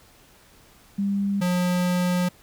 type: tone pair in turn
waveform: sine / square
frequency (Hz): 199.4 / 179.09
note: G3 / F3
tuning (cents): +30 / +44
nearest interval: major second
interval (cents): 186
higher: first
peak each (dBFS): -21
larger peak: neither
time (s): 0.98-1.41 / 1.41-2.29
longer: second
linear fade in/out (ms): 10
effects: pink hiss -54 dBFS RMS until 2.42 s